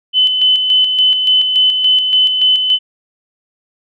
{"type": "tone with tremolo", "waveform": "sine", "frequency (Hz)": 3026, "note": "F#7", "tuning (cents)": 38, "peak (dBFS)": -7, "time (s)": [0.13, 2.79], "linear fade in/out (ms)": 50, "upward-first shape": "square", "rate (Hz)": 3.5, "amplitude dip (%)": 45, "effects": []}